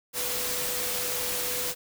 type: tone in noise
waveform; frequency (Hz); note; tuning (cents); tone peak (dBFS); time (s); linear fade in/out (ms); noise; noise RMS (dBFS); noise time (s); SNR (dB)
sine; 493.9; B4; 0; -38; 0.13-1.75; 50; white; -30; 0.13-1.75; -11
effects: none